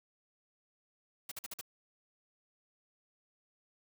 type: noise bursts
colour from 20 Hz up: white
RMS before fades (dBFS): -42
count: 5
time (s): 1.29-1.612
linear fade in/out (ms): 5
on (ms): 26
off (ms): 48
effects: none